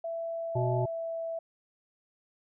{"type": "tone with pitch glide", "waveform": "sine", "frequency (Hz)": [665, 660], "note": ["E5", "E5"], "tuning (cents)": [15, 2], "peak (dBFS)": -32, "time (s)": [0.04, 1.39], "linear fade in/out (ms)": 5, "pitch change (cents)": -13, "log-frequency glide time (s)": [0.32, 1.23]}
{"type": "harmonic tone", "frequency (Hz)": 123.47, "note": "B2", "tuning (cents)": 0, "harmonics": [1, 3, 5, 7], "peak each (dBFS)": [-28, -33, -35, -36], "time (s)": [0.55, 0.86], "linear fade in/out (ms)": 10}
{"effects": []}